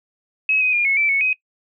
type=tone with pitch steps; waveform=sine; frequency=2562 / 2511 / 2414 / 2189 / 2326 / 2209 / 2522 Hz; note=E7 / D#7 / D7 / C#7 / D7 / C#7 / D#7; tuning=-50 / +15 / +47 / -22 / -17 / -7 / +23 cents; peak=-15 dBFS; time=0.49-1.33 s; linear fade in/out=2 ms; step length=120 ms; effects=noise-tail reverb RT60 0.1 s tail -22 dB re dry